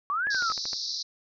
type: exponential two-way sweep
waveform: sine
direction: up then down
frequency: 1108.7 to 1723 to 1261 Hz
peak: -25 dBFS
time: 0.1-0.52 s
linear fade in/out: 0 ms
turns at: 0.28 s
type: click train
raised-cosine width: 0.5 ms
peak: -25 dBFS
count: 7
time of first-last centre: 0.27-0.732 s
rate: 13 Hz
type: band-pass noise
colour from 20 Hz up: pink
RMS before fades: -33 dBFS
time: 0.3-1.03 s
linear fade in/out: 10 ms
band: 4000 to 5700 Hz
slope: 96 dB/octave
effects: none